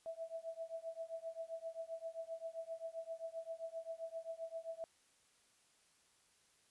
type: tone with tremolo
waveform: sine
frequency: 657 Hz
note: E5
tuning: 6 cents flat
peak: -39 dBFS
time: 0.06-4.84 s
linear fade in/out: 0 ms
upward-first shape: triangle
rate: 7.6 Hz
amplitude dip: 100%
effects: white hiss -72 dBFS RMS until 6.7 s + resampled to 24000 Hz